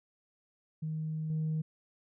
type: tone with level steps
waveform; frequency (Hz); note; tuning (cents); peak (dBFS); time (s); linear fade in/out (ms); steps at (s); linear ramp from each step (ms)
sine; 156.8; D#3; +14; -32 / -28; 0.82-1.62; 10; 1.3; 2
effects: tanh soft clip ceiling -27 dBFS